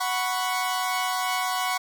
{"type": "chord", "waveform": "sawtooth", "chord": "F# suspended fourth", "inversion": "none", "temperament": "equal", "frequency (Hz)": [740, 987.8, 1108.7], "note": ["F#5", "B5", "C#6"], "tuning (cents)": [0, 0, 0], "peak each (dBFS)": [-24, -27, -25], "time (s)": [0, 1.78], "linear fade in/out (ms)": 10, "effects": []}